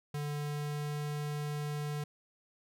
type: tone with pitch glide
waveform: square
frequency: 146.83 to 147.85 Hz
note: D3 to D3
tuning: 0 to +12 cents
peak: -35 dBFS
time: 0.14-2.04 s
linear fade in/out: 5 ms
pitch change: +12 cents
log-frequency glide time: 0.25-0.99 s
effects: none